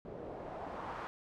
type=noise with low-pass filter sweep; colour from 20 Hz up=white; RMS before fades=-44 dBFS; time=0.05-1.07 s; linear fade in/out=0 ms; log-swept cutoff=450 to 1200 Hz; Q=1.9; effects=none